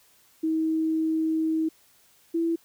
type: tone pair in turn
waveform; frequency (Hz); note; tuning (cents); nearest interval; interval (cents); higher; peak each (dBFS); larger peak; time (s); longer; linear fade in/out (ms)
sine; 318.9 / 332.3; D#4 / E4; +43 / +14; minor second; 71; second; -22; neither; 0.43-1.69 / 2.34-2.56; first; 10
effects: white hiss -60 dBFS RMS until 2.64 s